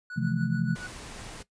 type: tone with tremolo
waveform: triangle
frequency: 1473 Hz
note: F#6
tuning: 8 cents flat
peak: -33 dBFS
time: 0.1-0.87 s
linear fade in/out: 2 ms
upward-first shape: triangle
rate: 7 Hz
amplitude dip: 85%
type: chord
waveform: sine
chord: F major seventh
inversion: second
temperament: just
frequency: 130.96 / 163.7 / 174.61 / 218.3 Hz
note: C3 / E3 / F3 / A3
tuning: +2 / -12 / 0 / -13 cents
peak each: -30 dBFS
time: 0.16-0.76 s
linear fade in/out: 20 ms
type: noise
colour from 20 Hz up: pink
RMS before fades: -42 dBFS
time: 0.75-1.43 s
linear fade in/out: 10 ms
effects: noise-tail reverb RT60 0.1 s tail -17 dB re dry + resampled to 22050 Hz